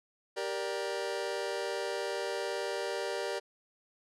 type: chord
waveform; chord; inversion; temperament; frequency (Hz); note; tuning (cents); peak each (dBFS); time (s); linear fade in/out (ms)
sawtooth; G minor; none; just; 392 / 470.4 / 588; G4 / Bb4 / D5; 0 / +16 / +2; -33; 0.36-3.4; 20
effects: low-pass 8000 Hz 12 dB/octave